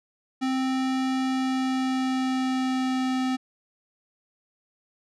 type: tone with pitch glide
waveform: square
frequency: 261.6 to 258.3 Hz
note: C4 to C4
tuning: 0 to -22 cents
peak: -24 dBFS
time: 0.41-3.37 s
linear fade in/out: 20 ms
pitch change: -22 cents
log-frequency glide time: 1.23-3.25 s
effects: low-pass 6000 Hz 12 dB/octave